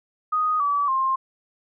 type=tone with pitch steps; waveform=sine; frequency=1244.5 / 1147.8 / 1058.7 Hz; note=D#6 / D6 / C6; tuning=0 / -40 / +20 cents; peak=-19 dBFS; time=0.32-1.16 s; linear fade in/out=10 ms; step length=280 ms; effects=none